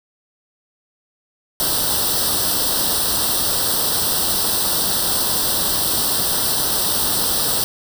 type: noise with comb filter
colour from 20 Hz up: white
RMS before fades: -19 dBFS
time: 1.6-7.64 s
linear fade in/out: 0 ms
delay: 0.22 ms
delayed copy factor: +0.85
effects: none